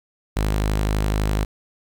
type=tone; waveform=sawtooth; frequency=51.91 Hz; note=G#1; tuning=in tune; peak=-15 dBFS; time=0.36-1.45 s; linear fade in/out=10 ms; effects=9-bit